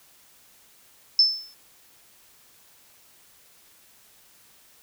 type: tone with exponential decay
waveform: sine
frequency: 5274 Hz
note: E8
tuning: in tune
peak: -11 dBFS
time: 1.19-1.54 s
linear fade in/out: 2 ms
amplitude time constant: 74 ms
effects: white hiss -56 dBFS RMS until 4.82 s